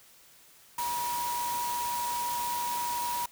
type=tone in noise; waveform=sine; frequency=962 Hz; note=B5; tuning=46 cents flat; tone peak=-30 dBFS; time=0.78-3.26 s; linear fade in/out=5 ms; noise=white; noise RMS=-37 dBFS; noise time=0.78-3.26 s; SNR=+4 dB; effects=white hiss -57 dBFS RMS until 3.31 s